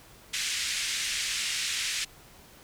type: band-pass noise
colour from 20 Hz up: pink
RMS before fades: -31 dBFS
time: 0.33-2.05 s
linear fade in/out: 10 ms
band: 2000 to 8600 Hz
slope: 24 dB/octave
effects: pink hiss -53 dBFS RMS until 2.63 s